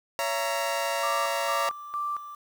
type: chord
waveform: sawtooth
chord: A# diminished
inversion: first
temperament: just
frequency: 559.4 / 671.3 / 932.3 Hz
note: C#5 / E5 / A#5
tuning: +16 / +31 / 0 cents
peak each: -27 dBFS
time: 0.19-1.69 s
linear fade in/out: 0 ms
type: tone with tremolo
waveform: sine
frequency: 1174.7 Hz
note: D6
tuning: in tune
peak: -27 dBFS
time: 1.03-2.35 s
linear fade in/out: 5 ms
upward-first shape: square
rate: 2.2 Hz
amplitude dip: 70%
effects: 9-bit